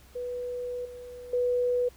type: tone with level steps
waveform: sine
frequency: 491.9 Hz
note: B4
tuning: 7 cents flat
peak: -31 / -40 / -23 dBFS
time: 0.15-1.89 s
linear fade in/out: 10 ms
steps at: 0.85 / 1.33 s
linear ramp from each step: 5 ms
effects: added 64 Hz sine -55 dBFS peak until 1.96 s + pink hiss -57 dBFS RMS until 1.96 s